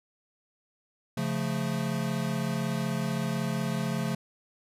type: chord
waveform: square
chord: Db augmented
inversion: none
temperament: equal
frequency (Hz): 138.59 / 174.61 / 220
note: Db3 / F3 / A3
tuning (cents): 0 / 0 / 0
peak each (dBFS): -33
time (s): 1.17-4.15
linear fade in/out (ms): 5
effects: resampled to 32000 Hz